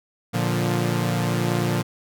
sawtooth chord, Bb major, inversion none, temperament equal with one note detuned, 116.54 / 146.83 / 175.42 Hz, Bb2 / D3 / F3, 0 / 0 / +8 cents, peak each -20 / -23 / -21 dBFS, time 0.33-1.83 s, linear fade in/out 20 ms, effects none

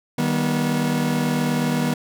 40% pulse chord, Eb augmented, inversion none, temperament just, 155.56 / 194.45 / 243.1 Hz, Eb3 / G3 / B3, 0 / -14 / -27 cents, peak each -23 / -26 / -21 dBFS, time 0.18-1.94 s, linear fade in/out 5 ms, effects none

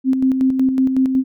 sine tone with tremolo, 262.3 Hz, C4, 4 cents sharp, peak -11 dBFS, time 0.04-1.24 s, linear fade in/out 50 ms, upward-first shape square, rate 5.4 Hz, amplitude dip 45%, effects none

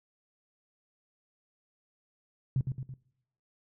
sine tone with echo, 131.5 Hz, C3, 9 cents sharp, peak -24 dBFS, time 2.56-2.61 s, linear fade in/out 2 ms, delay 110 ms, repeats 3, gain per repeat -5 dB, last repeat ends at 2.94 s, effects noise-tail reverb RT60 0.8 s tail -22 dB re dry

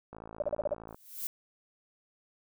click train, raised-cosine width 1 ms, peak -31 dBFS, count 46, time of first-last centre 0.13-0.945 s, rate 55.2 Hz
sine tone bursts, 591 Hz, D5, 11 cents sharp, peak -26 dBFS, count 6, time 0.4-0.737 s, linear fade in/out 2 ms, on 22 ms, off 41 ms
violet noise with exponential growth, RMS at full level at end -33 dBFS, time 0.88-1.27 s, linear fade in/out 1 ms, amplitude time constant 83 ms
effects none

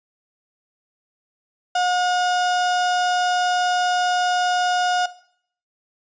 35% pulse tone, 721 Hz, F#5, 45 cents flat, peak -16 dBFS, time 1.75-5.06 s, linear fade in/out 5 ms, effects noise-tail reverb RT60 0.6 s tail -17 dB re dry + resampled to 16000 Hz

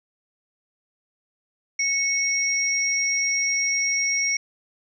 sine tone pair together, 2203 / 5627 Hz, C#7 / F8, -11 / +12 cents, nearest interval octave + major third, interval 1623 cents, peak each -23 dBFS, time 1.79-4.37 s, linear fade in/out 5 ms, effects none

